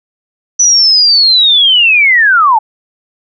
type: linear sweep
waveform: sine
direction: down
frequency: 5980 to 830 Hz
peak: -4 dBFS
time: 0.59-2.59 s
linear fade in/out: 10 ms
effects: none